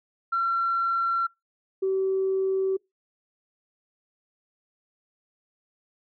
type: tone pair in turn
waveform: sine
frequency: 1361 / 382.8 Hz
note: F6 / G4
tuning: -45 / -41 cents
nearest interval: octave + minor seventh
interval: 2196 cents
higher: first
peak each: -21 dBFS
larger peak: neither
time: 0.32-1.27 / 1.82-2.77 s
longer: neither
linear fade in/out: 10 ms
effects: noise-tail reverb RT60 0.2 s tail -26 dB re dry + tanh soft clip ceiling -17 dBFS